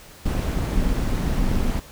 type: noise with amplitude modulation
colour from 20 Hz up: brown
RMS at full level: -19 dBFS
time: 0.25-1.8 s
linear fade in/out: 10 ms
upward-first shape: sine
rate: 220 Hz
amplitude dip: 60%
effects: pink hiss -45 dBFS RMS until 1.91 s